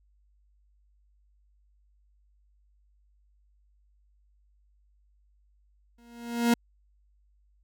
40% pulse tone with exponential growth, 235.8 Hz, A#3, 20 cents sharp, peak -17 dBFS, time 5.98-6.54 s, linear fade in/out 5 ms, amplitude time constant 120 ms, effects added 50 Hz sine -62 dBFS peak until 7.63 s

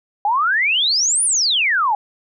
sine exponential two-way sweep, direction up then down, 793 to 10040 to 793 Hz, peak -14 dBFS, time 0.25-1.95 s, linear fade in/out 2 ms, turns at 1.24 s, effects none

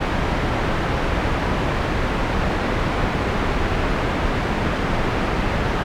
pink low-pass noise, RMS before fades -21 dBFS, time 0-5.84 s, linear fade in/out 20 ms, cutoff 2100 Hz, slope 12 dB/octave, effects none

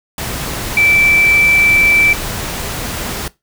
sine tone in noise, 2328 Hz, D7, 16 cents flat, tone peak -8 dBFS, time 0.77-2.13 s, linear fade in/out 2 ms, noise pink, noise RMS -22 dBFS, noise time 0.18-3.28 s, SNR +11 dB, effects noise-tail reverb RT60 0.2 s tail -19 dB re dry

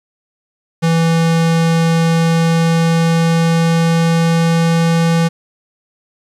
square tone with pitch glide, 165.1 to 166.25 Hz, E3 to E3, +3 to +15 cents, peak -11 dBFS, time 0.82-5.29 s, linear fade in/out 20 ms, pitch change +12 cents, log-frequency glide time 2-5.12 s, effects low-pass 9000 Hz 12 dB/octave + 8-bit

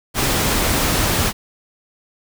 pink noise, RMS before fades -18 dBFS, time 0.14-1.33 s, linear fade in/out 50 ms, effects none

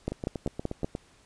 two click trains, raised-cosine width 2 ms, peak -15 / -19 dBFS, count 5 / 8, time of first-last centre 0.08-0.845 / 0.12-0.951 s, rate 5.23 / 8.42 Hz, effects pink hiss -60 dBFS RMS until 1.25 s + resampled to 22050 Hz

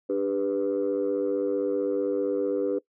sine chord, G major, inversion second, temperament equal with one note detuned, 293.7 / 398.4 / 493.9 Hz, D4 / G4 / B4, 0 / +28 / 0 cents, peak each -28 / -27 / -26 dBFS, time 0.09-2.79 s, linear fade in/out 10 ms, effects noise-tail reverb RT60 0.1 s tail -21 dB re dry + tanh soft clip ceiling -18 dBFS

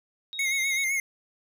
sine tone, 3769 Hz, A#7, 18 cents sharp, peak -34 dBFS, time 0.33-0.84 s, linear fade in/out 0 ms
square tone with vibrato, 2154 Hz, C7, 50 cents sharp, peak -25 dBFS, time 0.39-1 s, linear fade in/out 2 ms, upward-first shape sine, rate 7.8 Hz, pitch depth 51 cents each way
effects none

